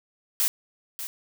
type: noise with echo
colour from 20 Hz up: blue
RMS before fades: -23 dBFS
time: 0.4-0.48 s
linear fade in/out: 0 ms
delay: 590 ms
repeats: 1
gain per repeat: -11 dB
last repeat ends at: 1.07 s
effects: none